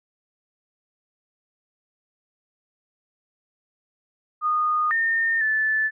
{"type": "tone with pitch steps", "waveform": "sine", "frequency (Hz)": [1230, 1821, 1748], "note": ["D#6", "A#6", "A6"], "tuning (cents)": [-20, -41, -12], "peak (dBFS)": -19, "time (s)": [4.41, 5.91], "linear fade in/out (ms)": 50, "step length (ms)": 500, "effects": []}